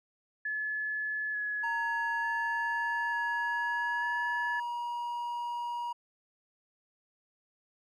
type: tone with vibrato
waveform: sine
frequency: 1704 Hz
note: G#6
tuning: 44 cents sharp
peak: -31 dBFS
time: 0.45-4.6 s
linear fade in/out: 5 ms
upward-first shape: square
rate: 0.56 Hz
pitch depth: 12 cents each way
type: tone with pitch glide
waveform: triangle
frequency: 928 to 955.2 Hz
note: A#5 to A#5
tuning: -8 to +42 cents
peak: -31 dBFS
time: 1.63-5.93 s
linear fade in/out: 10 ms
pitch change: +50 cents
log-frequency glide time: 2.37-4.28 s
effects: none